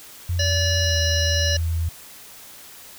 sine tone with pitch glide, 87.3 to 82.59 Hz, F2 to E2, 0 to +4 cents, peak -20 dBFS, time 0.29-1.89 s, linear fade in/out 5 ms, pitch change -96 cents, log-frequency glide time 0.81-0.97 s
harmonic tone, 577 Hz, D5, 31 cents flat, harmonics 1 / 3 / 5 / 7 / 9 / 10, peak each -28 / -28 / -28 / -28 / -28 / -28 dBFS, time 0.39-1.57 s, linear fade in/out 5 ms
effects white hiss -43 dBFS RMS until 2.98 s

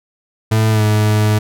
40% pulse tone with pitch glide, 110 to 106.56 Hz, A2 to G#2, 0 to +45 cents, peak -10 dBFS, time 0.51-1.39 s, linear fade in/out 10 ms, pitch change -55 cents, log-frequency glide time 0.7-0.83 s, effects none

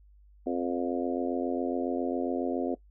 harmonic tone with a mistuned harmonic, 87.31 Hz, F2, in tune, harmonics 3 / 4 / 5 / 6 / 7 / 8, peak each -31 / -33 / -35 / -37 / -38 / -39 dBFS, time 0.46-2.75 s, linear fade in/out 10 ms, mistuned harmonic 8, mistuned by +21 cents, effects noise-tail reverb RT60 0.1 s tail -18 dB re dry + added 50 Hz sine -54 dBFS peak until 2.9 s

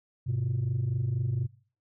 sine tone pair together, 102.5 / 126.71 Hz, G#2 / B2, -22 / +45 cents, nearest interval major third, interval 367 cents, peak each -29 / -26 dBFS, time 0.26-1.47 s, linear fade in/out 20 ms, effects noise-tail reverb RT60 0.4 s tail -21 dB re dry + tanh soft clip ceiling -23 dBFS

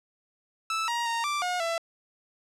sawtooth tone with pitch steps, 1315 / 943 / 927 / 1174 / 720 / 668 Hz, E6 / A#5 / A#5 / D6 / F#5 / E5, -5 / +20 / -10 / -1 / -47 / +23 cents, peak -23 dBFS, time 0.7-1.78 s, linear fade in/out 2 ms, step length 180 ms, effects low-pass 8000 Hz 12 dB/octave

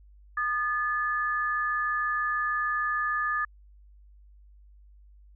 sine tone pair together, 1221 / 1726.8 Hz, D#6 / A6, -33 / -33 cents, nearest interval tritone, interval 600 cents, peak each -28 / -28 dBFS, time 0.37-3.45 s, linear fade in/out 5 ms, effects added 50 Hz sine -51 dBFS peak until 5.35 s

